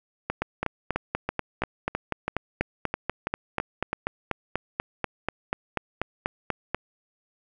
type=two click trains; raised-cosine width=0.5 ms; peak=-11 / -10 dBFS; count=12 / 27; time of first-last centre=0.3-3.93 / 0.42-6.746 s; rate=3.03 / 4.11 Hz; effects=none